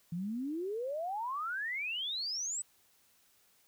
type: exponential sweep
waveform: sine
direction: up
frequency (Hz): 163.5 to 8130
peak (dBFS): -34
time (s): 0.12-2.62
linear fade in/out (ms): 5
effects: white hiss -68 dBFS RMS until 3.67 s